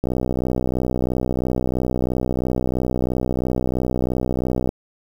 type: click train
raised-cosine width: 2 ms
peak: -8 dBFS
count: 294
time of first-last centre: 0.04-4.691 s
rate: 63 Hz
effects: 7-bit